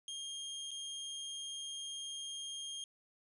sawtooth tone with dropouts, 3221 Hz, G7, 46 cents sharp, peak -38 dBFS, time 0.08-2.84 s, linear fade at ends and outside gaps 1 ms, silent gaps 0.708-0.714 s, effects resampled to 24000 Hz

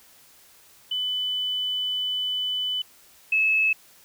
sine tone pair in turn, 3000 / 2596 Hz, F#7 / E7, +23 / -27 cents, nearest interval minor third, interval 250 cents, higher first, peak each -24 / -18 dBFS, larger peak second, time 0.91-2.82 / 3.32-3.73 s, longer first, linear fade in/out 5 ms, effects white hiss -54 dBFS RMS until 4.04 s

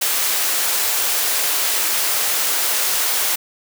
white high-pass noise, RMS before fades -19 dBFS, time 0.01-3.36 s, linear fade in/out 10 ms, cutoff 450 Hz, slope 12 dB/octave, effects none

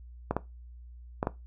clicks, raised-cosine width 1 ms, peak -13 dBFS, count 4, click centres 0.31 / 0.366 / 1.229 / 1.271 s, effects noise-tail reverb RT60 0.2 s tail -17 dB re dry + added 60 Hz sine -45 dBFS peak until 1.46 s

